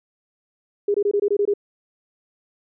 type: tone bursts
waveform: sine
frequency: 407.6 Hz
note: G#4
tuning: 32 cents flat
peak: -16 dBFS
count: 8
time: 0.88-1.538 s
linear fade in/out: 5 ms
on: 63 ms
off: 22 ms
effects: none